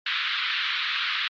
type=band-pass noise; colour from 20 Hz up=white; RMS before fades=-27 dBFS; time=0.06-1.28 s; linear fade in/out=5 ms; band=1200 to 3900 Hz; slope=48 dB/octave; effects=MP3 48 kbps